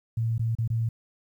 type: tone with dropouts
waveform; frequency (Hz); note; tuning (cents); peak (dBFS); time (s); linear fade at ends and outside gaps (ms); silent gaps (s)
sine; 114; A#2; -38; -23; 0.17-0.89; 5; 0.381-0.394 / 0.552-0.585 / 0.677-0.701
effects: 10-bit